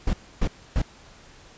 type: noise bursts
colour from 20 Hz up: brown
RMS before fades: -21 dBFS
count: 3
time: 0.07-0.819 s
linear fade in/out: 5 ms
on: 63 ms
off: 280 ms
effects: pink hiss -50 dBFS RMS until 1.57 s + resampled to 16000 Hz